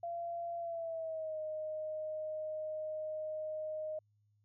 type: tone with pitch glide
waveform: sine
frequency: 684 to 620 Hz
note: F5 to D#5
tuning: -36 to -6 cents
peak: -37 dBFS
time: 0.03-3.99 s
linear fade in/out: 5 ms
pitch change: -170 cents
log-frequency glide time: 0.58-1.4 s
effects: added 104 Hz sine -70 dBFS peak until 4.44 s